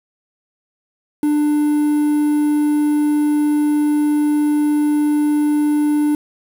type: tone with quantisation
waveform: triangle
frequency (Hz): 297.2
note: D4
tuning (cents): +21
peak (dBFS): -11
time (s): 1.23-6.15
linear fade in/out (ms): 2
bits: 6
effects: none